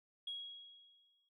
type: tone with exponential decay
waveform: sine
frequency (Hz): 3309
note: G#7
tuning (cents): -7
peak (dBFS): -38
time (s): 0.27-1.29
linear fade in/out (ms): 5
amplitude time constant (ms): 220
effects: noise-tail reverb RT60 0.1 s tail -20 dB re dry + tanh soft clip ceiling -35 dBFS